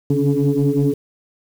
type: tone cluster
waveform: sine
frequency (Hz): 139.2 / 144.7 / 276.4 / 286.6 / 428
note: C#3 / D3 / C#4 / D4 / A4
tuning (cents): +8 / -25 / -5 / -42 / -48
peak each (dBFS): -20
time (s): 0.1-0.94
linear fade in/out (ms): 5
effects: tanh soft clip ceiling -6 dBFS + 7-bit